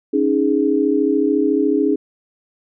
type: chord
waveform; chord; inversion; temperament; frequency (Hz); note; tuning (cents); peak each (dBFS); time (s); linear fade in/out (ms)
sine; C# suspended second; none; equal; 277.2 / 311.1 / 415.3; C#4 / D#4 / G#4; 0 / 0 / 0; -18; 0.13-1.96; 10
effects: none